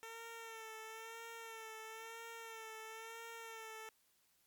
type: tone with vibrato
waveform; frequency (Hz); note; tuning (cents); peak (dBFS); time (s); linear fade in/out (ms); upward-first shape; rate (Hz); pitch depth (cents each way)
10% pulse; 450; A4; +39; -40; 0.03-3.89; 0; sine; 1; 39
effects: white hiss -75 dBFS RMS until 4.46 s + MP3 96 kbps